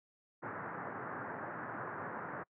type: band-pass noise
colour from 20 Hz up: white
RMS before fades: -43 dBFS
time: 0.42-2.44 s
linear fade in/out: 20 ms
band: 100 to 1700 Hz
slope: 48 dB/octave
effects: noise-tail reverb RT60 0.1 s tail -26 dB re dry